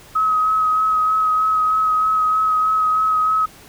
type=tone with vibrato; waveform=sine; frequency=1273 Hz; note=D#6; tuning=39 cents sharp; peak=-14 dBFS; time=0.15-3.46 s; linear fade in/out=10 ms; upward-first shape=sine; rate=3.2 Hz; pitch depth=16 cents each way; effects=pink hiss -44 dBFS RMS until 3.68 s